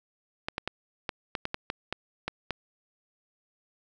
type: clicks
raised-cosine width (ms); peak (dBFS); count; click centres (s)
0.3; -14; 11; 0.485 / 0.581 / 0.676 / 1.092 / 1.352 / 1.454 / 1.544 / 1.701 / 1.926 / 2.28 / 2.507
effects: none